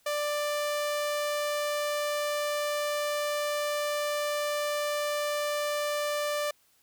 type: tone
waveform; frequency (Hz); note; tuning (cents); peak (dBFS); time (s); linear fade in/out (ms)
sawtooth; 590; D5; +8; -24; 0.06-6.51; 5
effects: white hiss -66 dBFS RMS until 6.82 s